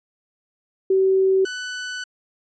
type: tone pair in turn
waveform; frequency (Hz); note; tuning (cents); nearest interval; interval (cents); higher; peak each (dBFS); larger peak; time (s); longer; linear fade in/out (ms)
sine / sawtooth; 382 / 1494; G4 / F#6; -45 / +16; 2 octaves; 2361; second; -14 / -24; first; 0.9-1.45 / 1.45-2.04; second; 5
effects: resampled to 16000 Hz